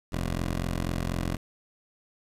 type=tone pair together; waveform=10% pulse; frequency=44.09 / 77.78 Hz; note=F1 / D#2; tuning=+17 / 0 cents; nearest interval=minor seventh; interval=983 cents; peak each=-20 / -31 dBFS; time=0.12-1.37 s; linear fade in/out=10 ms; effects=resampled to 32000 Hz + 8-bit